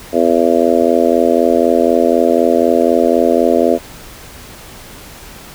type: harmonic tone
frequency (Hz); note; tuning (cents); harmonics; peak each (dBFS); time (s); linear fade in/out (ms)
84; E2; +33; 3 / 4 / 5 / 6 / 7 / 8; -16 / -16 / -16 / -16 / -16 / -16; 0.12-3.79; 50
effects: pink hiss -35 dBFS RMS until 5.54 s